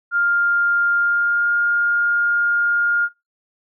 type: tone with pitch glide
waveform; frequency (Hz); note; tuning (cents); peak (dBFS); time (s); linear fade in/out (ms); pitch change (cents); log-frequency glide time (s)
sine; 1402 to 1414.2; F6 to F6; +6 to +21; -15; 0.11-3.09; 50; +15; 0.96-1.51
effects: noise-tail reverb RT60 0.2 s tail -18 dB re dry